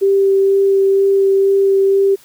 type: tone with vibrato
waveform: sine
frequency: 391.5 Hz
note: G4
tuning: 2 cents flat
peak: -9 dBFS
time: 0.01-2.16 s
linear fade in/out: 20 ms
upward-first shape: sine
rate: 2.1 Hz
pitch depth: 9 cents each way
effects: white hiss -47 dBFS RMS until 2.24 s